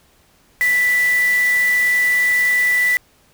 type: tone in noise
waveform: sine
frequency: 1975.5 Hz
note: B6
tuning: in tune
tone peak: -13 dBFS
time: 0.61-2.97 s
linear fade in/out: 0 ms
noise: white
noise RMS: -30 dBFS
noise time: 0.61-2.97 s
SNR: +14 dB
effects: pink hiss -55 dBFS RMS until 3.33 s